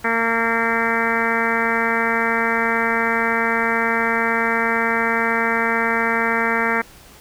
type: harmonic tone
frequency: 229 Hz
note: A#3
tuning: 31 cents flat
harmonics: 1 / 2 / 3 / 4 / 5 / 6 / 7 / 8 / 9 / 10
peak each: -26 / -25 / -29 / -25 / -29 / -25 / -25 / -24 / -26 / -30 dBFS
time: 0.04-6.82 s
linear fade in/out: 10 ms
effects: pink hiss -45 dBFS RMS until 7.2 s